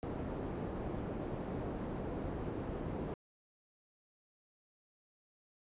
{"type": "low-pass noise", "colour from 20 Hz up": "white", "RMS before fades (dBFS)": -40, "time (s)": [0.03, 3.14], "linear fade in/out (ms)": 0, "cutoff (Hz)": 420, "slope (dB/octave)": 12, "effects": ["resampled to 8000 Hz"]}